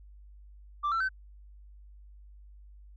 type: tone with pitch steps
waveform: sine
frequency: 1174.7 / 1341.6 / 1532.2 Hz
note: D6 / E6 / G6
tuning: 0 / +30 / -40 cents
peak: -24 dBFS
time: 0.83-1.091 s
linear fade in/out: 20 ms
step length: 87 ms
effects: tanh soft clip ceiling -25 dBFS + added 50 Hz sine -49 dBFS peak until 2.96 s